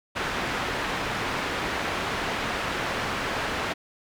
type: low-pass noise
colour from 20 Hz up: white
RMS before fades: -29 dBFS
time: 0.15-3.74 s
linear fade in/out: 20 ms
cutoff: 2000 Hz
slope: 12 dB/octave
effects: none